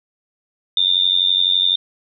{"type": "tone with amplitude modulation", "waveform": "sine", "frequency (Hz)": 3609, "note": "A7", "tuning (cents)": 43, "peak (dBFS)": -9, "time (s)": [0.77, 1.76], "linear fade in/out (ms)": 2, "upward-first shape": "sine", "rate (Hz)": 91.9, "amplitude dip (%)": 100, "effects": []}